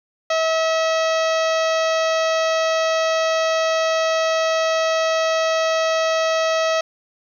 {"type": "harmonic tone with a mistuned harmonic", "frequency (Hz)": 645, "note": "E5", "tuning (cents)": -38, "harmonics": [1, 2, 3, 4, 5, 6, 7, 8, 9, 10], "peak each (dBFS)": [-18, -24, -28, -30, -32, -34, -35, -36, -37, -38], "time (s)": [0.3, 6.81], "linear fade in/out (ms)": 5, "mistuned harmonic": 8, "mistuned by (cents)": 42, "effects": ["9-bit"]}